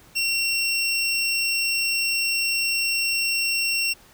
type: tone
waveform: 25% pulse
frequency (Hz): 2730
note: F7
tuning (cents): -40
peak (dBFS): -17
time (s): 0.15-3.94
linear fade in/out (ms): 20
effects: pink hiss -52 dBFS RMS until 4.13 s